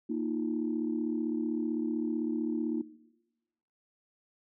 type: chord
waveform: sine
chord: Bb suspended fourth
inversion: none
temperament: equal with one note detuned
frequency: 233.1 / 311.1 / 346.8 Hz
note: Bb3 / Eb4 / F4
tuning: 0 / 0 / -12 cents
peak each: -33 / -33 / -36 dBFS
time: 0.09-2.82 s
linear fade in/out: 10 ms
effects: noise-tail reverb RT60 1.0 s tail -17 dB re dry + tanh soft clip ceiling -20 dBFS